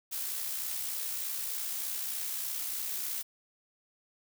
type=noise with amplitude modulation; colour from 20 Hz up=blue; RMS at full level=-34 dBFS; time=0.11-3.23 s; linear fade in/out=20 ms; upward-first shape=sine; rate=63.3 Hz; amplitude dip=35%; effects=none